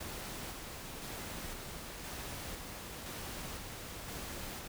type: noise with tremolo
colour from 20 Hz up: pink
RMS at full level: -43 dBFS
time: 0-4.68 s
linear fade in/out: 10 ms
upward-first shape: square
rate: 0.98 Hz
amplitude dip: 25%
effects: none

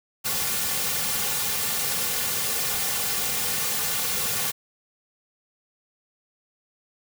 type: noise with comb filter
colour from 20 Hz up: white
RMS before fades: -26 dBFS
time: 0.24-4.52 s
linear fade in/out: 20 ms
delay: 3.1 ms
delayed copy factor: -0.95
effects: none

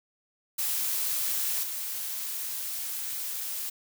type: noise with level steps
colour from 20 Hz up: blue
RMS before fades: -29 / -34 dBFS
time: 0.58-3.7 s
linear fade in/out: 10 ms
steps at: 1.63 s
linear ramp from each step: 5 ms
effects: none

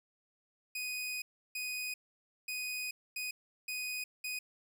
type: tone bursts at uneven times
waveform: sawtooth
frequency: 2492 Hz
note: D#7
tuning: 2 cents sharp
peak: -33 dBFS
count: 6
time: 0.75-1.22 / 1.55-1.94 / 2.48-2.91 / 3.16-3.31 / 3.68-4.04 / 4.24-4.39 s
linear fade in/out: 5 ms
effects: none

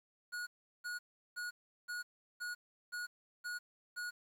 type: tone bursts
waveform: square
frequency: 1451 Hz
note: F#6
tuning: 34 cents flat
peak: -40 dBFS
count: 8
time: 0.32-4.11 s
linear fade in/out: 20 ms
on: 150 ms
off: 370 ms
effects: low-pass 12000 Hz 12 dB/octave + 11-bit

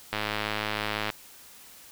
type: click train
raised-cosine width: 0.3 ms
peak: -12 dBFS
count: 104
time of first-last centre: 0.13-1.102 s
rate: 106 Hz
effects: white hiss -50 dBFS RMS until 1.91 s

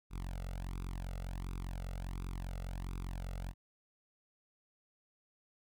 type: tone with flanger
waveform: sawtooth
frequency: 45 Hz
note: F#1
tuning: 47 cents flat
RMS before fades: -41 dBFS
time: 0.1-3.54 s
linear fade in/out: 50 ms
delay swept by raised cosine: 0.81 to 1.49 ms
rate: 1.4 Hz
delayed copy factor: +0.95
effects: none

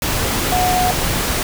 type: tone in noise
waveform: sine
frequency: 729 Hz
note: F#5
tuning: 26 cents flat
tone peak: -15 dBFS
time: 0.52-0.91 s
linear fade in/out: 2 ms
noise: pink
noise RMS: -19 dBFS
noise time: 0.02-1.43 s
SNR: +1 dB
effects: none

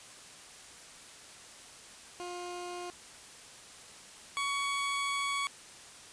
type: tone pair in turn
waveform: 20% pulse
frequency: 354.5 / 1121.6 Hz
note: F4 / C#6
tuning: +26 / +20 cents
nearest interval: octave + minor sixth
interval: 1994 cents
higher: second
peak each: -34 / -26 dBFS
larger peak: second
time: 2.2-2.9 / 4.37-5.47 s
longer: second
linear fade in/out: 0 ms
effects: white hiss -51 dBFS RMS until 6.12 s + resampled to 22050 Hz

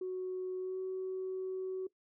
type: tone with pitch glide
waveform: sine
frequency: 370 to 375.4 Hz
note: F#4 to F#4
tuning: 0 to +25 cents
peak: -34 dBFS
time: 0.01-1.87 s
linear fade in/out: 5 ms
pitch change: +25 cents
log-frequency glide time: 0.58-0.79 s
effects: noise-tail reverb RT60 0.1 s tail -19 dB re dry + tanh soft clip ceiling -31 dBFS

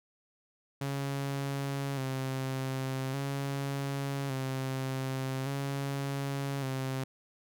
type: tone with vibrato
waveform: sawtooth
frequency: 135.6 Hz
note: C#3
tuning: 38 cents flat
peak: -28 dBFS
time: 0.81-7.04 s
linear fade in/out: 5 ms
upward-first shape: square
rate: 0.43 Hz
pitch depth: 39 cents each way
effects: none

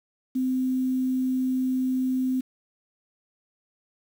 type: tone with quantisation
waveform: sine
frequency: 257.6 Hz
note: C4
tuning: 27 cents flat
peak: -22 dBFS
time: 0.35-2.41 s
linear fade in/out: 10 ms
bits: 8
effects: none

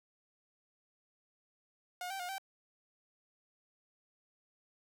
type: tone with pitch steps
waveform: sawtooth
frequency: 719 / 777 / 715 / 775 Hz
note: F#5 / G5 / F5 / G5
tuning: -50 / -16 / +41 / -20 cents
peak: -35 dBFS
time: 2.01-2.382 s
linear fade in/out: 2 ms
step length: 93 ms
effects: none

